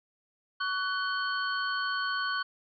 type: tone cluster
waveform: sine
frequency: 1128 / 1492 / 3103 / 4387 Hz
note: C#6 / F#6 / G7 / C#8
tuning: +30 / +14 / -18 / -19 cents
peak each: -33 / -31 / -39 / -38 dBFS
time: 0.6-2.43 s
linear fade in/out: 10 ms
effects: none